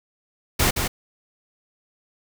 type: noise with echo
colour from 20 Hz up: pink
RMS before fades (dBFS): -19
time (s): 0.59-0.71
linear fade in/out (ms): 10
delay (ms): 170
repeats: 1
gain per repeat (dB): -5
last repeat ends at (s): 0.88
effects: none

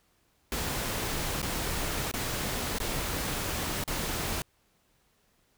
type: noise with dropouts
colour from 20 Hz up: pink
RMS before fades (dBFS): -32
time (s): 0.52-4.42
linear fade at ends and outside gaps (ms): 1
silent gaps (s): 1.417-1.428 / 2.114-2.138 / 2.785-2.801 / 3.839-3.877
effects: pink hiss -69 dBFS RMS until 5.57 s

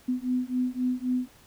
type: beating tone pair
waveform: sine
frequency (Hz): 249.9 / 253.7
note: B3 / B3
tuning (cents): +21 / +47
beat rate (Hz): 3.8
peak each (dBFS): -28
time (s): 0.08-1.28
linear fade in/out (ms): 10
effects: pink hiss -56 dBFS RMS until 1.46 s

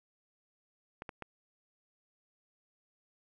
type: clicks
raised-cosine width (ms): 0.5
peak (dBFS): -26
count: 3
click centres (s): 1.021 / 1.092 / 1.223
effects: none

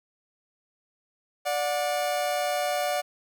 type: tone pair together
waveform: 40% pulse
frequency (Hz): 587.3 / 727.2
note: D5 / F#5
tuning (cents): 0 / -30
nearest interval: major third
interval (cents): 370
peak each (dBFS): -27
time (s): 1.45-3.02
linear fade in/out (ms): 20
effects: none

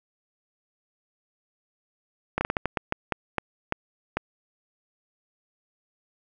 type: slowing click train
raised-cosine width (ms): 0.5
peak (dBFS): -9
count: 12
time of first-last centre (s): 2.38-4.17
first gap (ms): 30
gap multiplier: 1.31
effects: none

